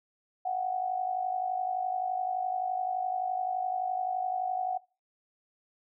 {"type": "tone with amplitude modulation", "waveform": "sine", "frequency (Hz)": 740, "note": "F#5", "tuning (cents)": 0, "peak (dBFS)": -25, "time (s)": [0.45, 4.78], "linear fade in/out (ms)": 10, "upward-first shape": "sine", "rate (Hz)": 51.7, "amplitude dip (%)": 65, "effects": ["noise-tail reverb RT60 0.3 s tail -20 dB re dry"]}